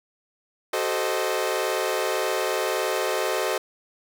sawtooth chord, F# diminished seventh, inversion none, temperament equal with one note detuned, 378.2 / 440 / 523.3 / 622.3 Hz, F#4 / A4 / C5 / Eb5, +38 / 0 / 0 / 0 cents, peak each -25 dBFS, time 0.73-3.58 s, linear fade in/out 5 ms, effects none

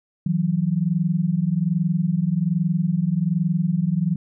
sine tone pair together, 160.87 / 182.1 Hz, E3 / F#3, -42 / -27 cents, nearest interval major second, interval 215 cents, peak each -21 dBFS, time 0.26-4.16 s, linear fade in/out 5 ms, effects none

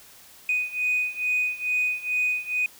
sine beating tone pair, 2489 / 2491.3 Hz, D#7 / D#7, 0 / +2 cents, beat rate 2.3 Hz, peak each -24 / -26 dBFS, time 0.49-2.66 s, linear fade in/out 2 ms, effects tanh soft clip ceiling -17 dBFS + white hiss -50 dBFS RMS until 2.79 s

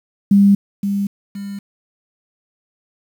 sine tone with echo, 200 Hz, G3, 35 cents sharp, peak -7 dBFS, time 0.31-0.55 s, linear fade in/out 5 ms, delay 520 ms, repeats 2, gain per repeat -9 dB, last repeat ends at 1.59 s, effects 7-bit

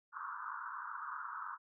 white band-pass noise, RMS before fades -44 dBFS, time 0.12-1.58 s, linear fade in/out 50 ms, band 950 to 1500 Hz, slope 96 dB/octave, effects none

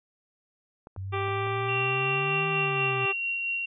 clicks, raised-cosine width 1 ms, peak -30 dBFS, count 4, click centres 0.871 / 0.963 / 1.283 / 1.469 s
sine exponential two-way sweep, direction up then down, 93.7 to 157 to 123.8 Hz, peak -32 dBFS, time 0.97-3.06 s, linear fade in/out 10 ms, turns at 2.49 s
harmonic tone, 392 Hz, G4, in tune, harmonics 1 / 2 / 3 / 4 / 5 / 6 / 7 / 8 / 9, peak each -31 / -35 / -32 / -43 / -41 / -38 / -41 / -49 / -47 dBFS, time 1.12-3.13 s, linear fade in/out 20 ms
sine tone with tremolo, 2748 Hz, F7, 29 cents flat, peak -26 dBFS, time 1.68-3.66 s, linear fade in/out 10 ms, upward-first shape sine, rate 4.5 Hz, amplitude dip 25%
effects none

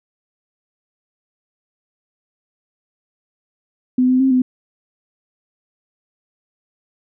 sine tone with pitch steps, 253 / 255.8 / 265.5 / 254.2 Hz, B3 / C4 / C4 / C4, +42 / -39 / +25 / -50 cents, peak -11 dBFS, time 3.98-4.42 s, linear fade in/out 5 ms, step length 110 ms, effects none

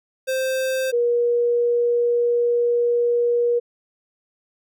square / sine tone pair in turn, 523.3 / 477.7 Hz, C5 / A#4, 0 / +42 cents, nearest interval major second, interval 158 cents, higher first, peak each -21 / -16 dBFS, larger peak second, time 0.27-0.92 / 0.92-3.6 s, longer second, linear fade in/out 20 ms, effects none

